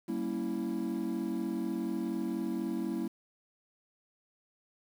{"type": "chord", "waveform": "triangle", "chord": "G diminished seventh", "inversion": "none", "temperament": "equal with one note detuned", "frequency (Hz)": [193.3, 233.1, 277.2, 329.6], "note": ["G3", "Bb3", "Db4", "Fb4"], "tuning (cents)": [-24, 0, 0, 0], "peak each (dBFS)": [-36, -34, -37, -33], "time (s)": [0.08, 3.08], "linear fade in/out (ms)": 10, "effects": ["tanh soft clip ceiling -21 dBFS", "9-bit"]}